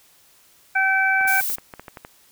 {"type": "harmonic tone", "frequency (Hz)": 770, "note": "G5", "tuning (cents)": -31, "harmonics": [1, 2, 3], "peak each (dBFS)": [-23, -18, -23], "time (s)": [0.75, 1.41], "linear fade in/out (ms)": 10}
{"type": "clicks", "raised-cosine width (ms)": 0.5, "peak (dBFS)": -21, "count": 10, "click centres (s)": [1.211, 1.253, 1.411, 1.501, 1.584, 1.738, 1.796, 1.882, 1.972, 2.049]}
{"type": "noise", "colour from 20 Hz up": "violet", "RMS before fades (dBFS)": -25, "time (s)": [1.27, 1.56], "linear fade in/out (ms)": 10}
{"effects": ["white hiss -55 dBFS RMS until 2.31 s"]}